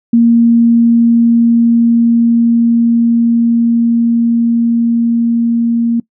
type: tone with level ramp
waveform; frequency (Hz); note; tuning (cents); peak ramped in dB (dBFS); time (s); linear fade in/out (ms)
sine; 233.1; A#3; 0; -4 to -9; 0.13-6; 5
effects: noise-tail reverb RT60 0.1 s tail -22 dB re dry